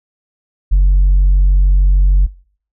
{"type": "tone", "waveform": "sine", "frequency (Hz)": 46.63, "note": "F#1", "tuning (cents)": 14, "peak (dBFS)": -4, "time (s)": [0.71, 2.27], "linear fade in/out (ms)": 20, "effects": ["noise-tail reverb RT60 0.5 s tail -23 dB re dry", "tanh soft clip ceiling -5 dBFS"]}